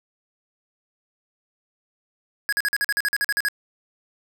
square tone bursts, 1662 Hz, G#6, 1 cent sharp, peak -20 dBFS, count 13, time 2.49-3.485 s, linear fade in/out 0 ms, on 35 ms, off 45 ms, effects none

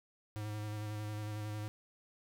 square tone with vibrato, 105.9 Hz, G#2, 34 cents sharp, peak -39 dBFS, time 0.36-1.68 s, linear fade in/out 0 ms, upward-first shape square, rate 11 Hz, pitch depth 17 cents each way, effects none

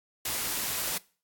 white noise, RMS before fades -31 dBFS, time 0.25-0.98 s, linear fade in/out 5 ms, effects noise-tail reverb RT60 0.4 s tail -22 dB re dry + AAC 64 kbps

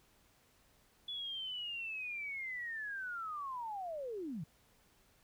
sine linear sweep, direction down, 3438 to 138.59 Hz, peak -39 dBFS, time 1.08-4.44 s, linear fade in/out 5 ms, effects pink hiss -69 dBFS RMS until 5.23 s

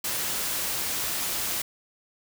white noise, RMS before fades -29 dBFS, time 0.04-1.62 s, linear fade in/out 5 ms, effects none

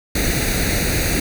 pink noise with comb filter, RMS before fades -19 dBFS, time 0.15-1.2 s, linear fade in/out 5 ms, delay 0.47 ms, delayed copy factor +0.75, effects none

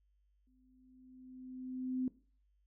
sine tone with exponential growth, 256.4 Hz, C4, 35 cents flat, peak -31 dBFS, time 0.47-2.08 s, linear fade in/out 2 ms, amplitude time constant 350 ms, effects noise-tail reverb RT60 0.4 s tail -18 dB re dry + added 50 Hz sine -70 dBFS peak until 2.66 s

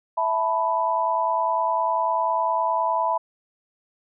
sine chord, E suspended fourth, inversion none, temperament just, 659.3 / 879 / 988.9 Hz, E5 / A5 / B5, 0 / -2 / +2 cents, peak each -26 / -26 / -22 dBFS, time 0.17-3.18 s, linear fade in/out 10 ms, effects none

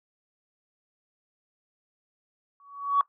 sine tone with exponential growth, 1128 Hz, C#6, 30 cents sharp, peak -15 dBFS, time 2.6-3.01 s, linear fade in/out 1 ms, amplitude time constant 88 ms, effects noise-tail reverb RT60 0.1 s tail -19 dB re dry + tanh soft clip ceiling -12 dBFS

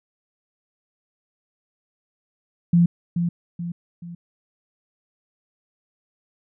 sine tone with echo, 172 Hz, F3, 26 cents flat, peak -12 dBFS, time 2.73-2.86 s, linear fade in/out 5 ms, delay 430 ms, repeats 3, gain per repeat -7 dB, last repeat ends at 4.15 s, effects none

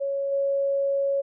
sine tone with level steps, 554.4 Hz, C#5, in tune, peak -24 / -21 dBFS, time 0-1.22 s, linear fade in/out 20 ms, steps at 0.31 s, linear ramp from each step 20 ms, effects none

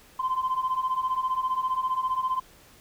sine beating tone pair, 1023 / 1038 Hz, C6 / C6, -39 / -14 cents, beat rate 15 Hz, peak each -28 / -25 dBFS, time 0.19-2.4 s, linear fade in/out 10 ms, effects tanh soft clip ceiling -19 dBFS + pink hiss -54 dBFS RMS until 2.8 s

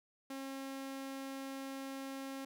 sawtooth tone, 270 Hz, C#4, 45 cents flat, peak -38 dBFS, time 0.3-2.45 s, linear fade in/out 5 ms, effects none

